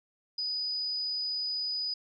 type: tone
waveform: sine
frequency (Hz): 4968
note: D#8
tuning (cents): -3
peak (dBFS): -30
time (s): 0.38-1.94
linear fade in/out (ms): 5
effects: none